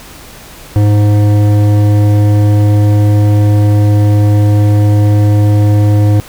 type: tone with hard clipping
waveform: sine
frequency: 103.83 Hz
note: G#2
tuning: in tune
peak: -7 dBFS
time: 0.76-6.2 s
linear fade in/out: 0 ms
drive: 12 dB
effects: pink hiss -33 dBFS RMS until 6.28 s